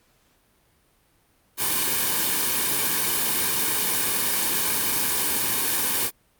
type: noise with comb filter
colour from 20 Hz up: white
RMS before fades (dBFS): -23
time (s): 1.57-6.11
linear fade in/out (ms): 50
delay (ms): 1.5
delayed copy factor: -0.6
effects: pink hiss -63 dBFS RMS until 6.39 s + Opus 48 kbps